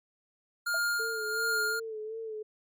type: tone with tremolo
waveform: square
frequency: 1411 Hz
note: F6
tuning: 17 cents sharp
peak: -27 dBFS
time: 0.66-1.8 s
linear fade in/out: 10 ms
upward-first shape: sine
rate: 1.4 Hz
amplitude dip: 55%
type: tone with exponential decay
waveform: sine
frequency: 659.3 Hz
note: E5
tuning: in tune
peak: -31 dBFS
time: 0.74-0.83 s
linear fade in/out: 5 ms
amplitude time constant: 18 ms
type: tone with vibrato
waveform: sine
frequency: 439.9 Hz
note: A4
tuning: in tune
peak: -35 dBFS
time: 0.99-2.43 s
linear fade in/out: 10 ms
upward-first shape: sine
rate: 2.7 Hz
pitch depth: 46 cents each way
effects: MP3 96 kbps